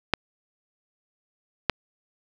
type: clicks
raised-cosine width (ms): 0.3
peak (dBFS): -3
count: 2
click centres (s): 0.137 / 1.697
effects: none